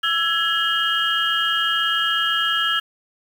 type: tone cluster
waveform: sine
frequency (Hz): 1335 / 1672 / 2873 / 3184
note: E6 / G#6 / F7 / G7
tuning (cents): +22 / +11 / +48 / +26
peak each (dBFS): -23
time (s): 0.03-2.8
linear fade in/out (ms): 10
effects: tanh soft clip ceiling -7 dBFS + 7-bit